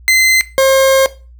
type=tone pair in turn; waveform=40% pulse; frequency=2061 / 534.7 Hz; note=C7 / C5; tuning=-27 / +37 cents; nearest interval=octave + major seventh; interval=2336 cents; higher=first; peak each=-6 dBFS; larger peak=neither; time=0.08-0.41 / 0.58-1.06 s; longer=second; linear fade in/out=0 ms; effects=noise-tail reverb RT60 0.3 s tail -17 dB re dry + added 60 Hz sine -36 dBFS peak until 1.39 s